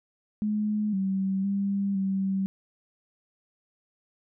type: tone with pitch steps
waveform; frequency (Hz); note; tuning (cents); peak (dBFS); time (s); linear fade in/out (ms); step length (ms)
sine; 211.2 / 192.3 / 198.5 / 192.8; G#3 / G3 / G3 / G3; +29 / -33 / +22 / -28; -24; 0.42-2.46; 0; 510
effects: none